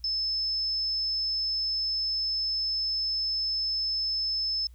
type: tone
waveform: sine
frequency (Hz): 5240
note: E8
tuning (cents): -11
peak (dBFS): -26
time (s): 0.04-4.67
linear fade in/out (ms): 2
effects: added 60 Hz sine -47 dBFS peak until 4.74 s + white hiss -68 dBFS RMS until 4.74 s